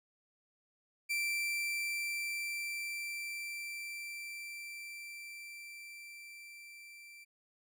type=tone with level ramp; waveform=40% pulse; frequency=2346 Hz; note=D7; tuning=2 cents flat; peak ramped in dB=-31 to -51 dBFS; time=1.09-7.25 s; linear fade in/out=20 ms; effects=none